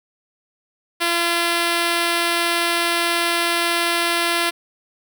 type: tone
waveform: 5% pulse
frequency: 341.6 Hz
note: F4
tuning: 38 cents flat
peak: -6 dBFS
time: 1-4.51 s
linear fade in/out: 20 ms
effects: none